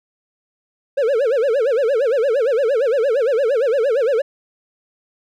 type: tone with vibrato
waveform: triangle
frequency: 501 Hz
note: B4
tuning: 25 cents sharp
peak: -12 dBFS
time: 0.97-4.22 s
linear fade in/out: 10 ms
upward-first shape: sine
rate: 8.7 Hz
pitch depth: 250 cents each way
effects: none

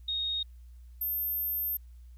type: tone pair in turn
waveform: sine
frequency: 3729 / 13289 Hz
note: A#7 / G#9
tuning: 0 / 0 cents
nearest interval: octave + minor seventh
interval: 2200 cents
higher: second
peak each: -29 / -29 dBFS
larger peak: neither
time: 0.08-0.43 / 1.01-1.77 s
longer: second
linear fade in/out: 5 ms
effects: added 60 Hz sine -47 dBFS peak until 2.17 s + white hiss -73 dBFS RMS until 2.17 s

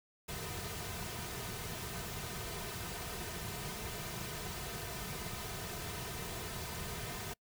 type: noise with comb filter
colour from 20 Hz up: pink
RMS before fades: -42 dBFS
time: 0.28-7.34 s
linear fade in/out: 10 ms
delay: 3.6 ms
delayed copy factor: -0.65
effects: noise-tail reverb RT60 0.1 s tail -26 dB re dry

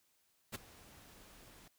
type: noise with ADSR envelope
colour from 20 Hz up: pink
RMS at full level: -39 dBFS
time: 0.52-1.68 s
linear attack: 30 ms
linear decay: 14 ms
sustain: -20 dB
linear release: 3 ms
effects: white hiss -75 dBFS RMS until 1.78 s

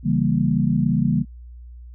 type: chord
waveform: sine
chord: C# diminished seventh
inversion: none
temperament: equal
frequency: 138.59 / 164.81 / 196 / 233.1 Hz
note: C#3 / E3 / G3 / Bb3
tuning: 0 / 0 / 0 / 0 cents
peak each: -22 dBFS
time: 0.03-1.25 s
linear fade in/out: 50 ms
effects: added 60 Hz sine -37 dBFS peak until 1.94 s

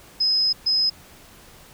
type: tone bursts at uneven times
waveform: sine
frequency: 5080 Hz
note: D#8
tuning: 35 cents sharp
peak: -17 dBFS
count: 2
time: 0.2-0.53 / 0.66-0.9 s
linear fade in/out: 10 ms
effects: pink hiss -48 dBFS RMS until 1.73 s

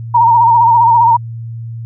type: tone with vibrato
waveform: sine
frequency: 932.3 Hz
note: A#5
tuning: in tune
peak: -5 dBFS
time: 0.14-1.17 s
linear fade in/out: 10 ms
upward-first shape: sine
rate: 15 Hz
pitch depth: 60 cents each way
effects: added 115 Hz sine -22 dBFS peak until 1.85 s

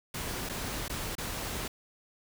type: noise with dropouts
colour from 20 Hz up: pink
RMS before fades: -36 dBFS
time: 0.14-1.68 s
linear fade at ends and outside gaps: 5 ms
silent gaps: 0.491-0.495 / 0.882-0.896 / 1.153-1.181 s
effects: none

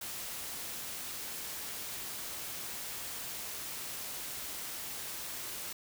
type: noise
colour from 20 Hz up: white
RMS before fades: -41 dBFS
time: 0.01-5.73 s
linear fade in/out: 5 ms
effects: none

